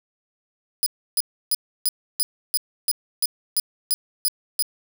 5% pulse tone bursts, 4978 Hz, D#8, in tune, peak -11 dBFS, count 12, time 0.83-4.624 s, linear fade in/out 0 ms, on 32 ms, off 310 ms, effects none

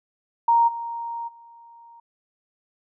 sine tone with level steps, 932.3 Hz, A#5, in tune, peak -14 / -28 / -45 dBFS, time 0.48-2 s, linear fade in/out 5 ms, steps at 0.67 / 1.27 s, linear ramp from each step 20 ms, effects none

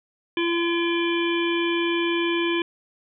harmonic tone, 340.4 Hz, F4, 44 cents flat, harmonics 1 / 3 / 5 / 7 / 9 / 10, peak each -22 / -31 / -33 / -29 / -32 / -36 dBFS, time 0.37-2.62 s, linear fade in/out 2 ms, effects none

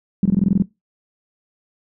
sine tone bursts, 193.3 Hz, G3, 24 cents flat, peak -11 dBFS, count 9, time 0.23-0.623 s, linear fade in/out 2 ms, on 25 ms, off 21 ms, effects noise-tail reverb RT60 0.2 s tail -21 dB re dry

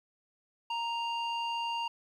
square tone with low-pass filter, 932.3 Hz, A#5, in tune, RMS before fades -34 dBFS, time 0.7-1.88 s, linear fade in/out 5 ms, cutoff 3400 Hz, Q 2.1, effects 11-bit

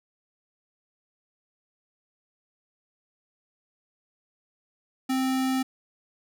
square tone, 261.7 Hz, C4, in tune, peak -24 dBFS, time 5.09-5.63 s, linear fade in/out 10 ms, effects none

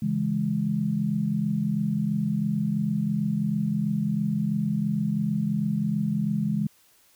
sine chord, C# minor, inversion none, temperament equal, 138.59 / 164.81 / 207.7 Hz, C#3 / E3 / G#3, 0 / 0 / 0 cents, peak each -30 / -28 / -25 dBFS, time 0.02-6.67 s, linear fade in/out 5 ms, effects white hiss -60 dBFS RMS until 7.15 s

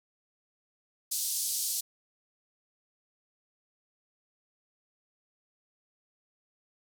white band-pass noise, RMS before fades -32 dBFS, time 1.11-1.81 s, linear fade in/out 10 ms, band 4400 to 13000 Hz, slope 24 dB/octave, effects none

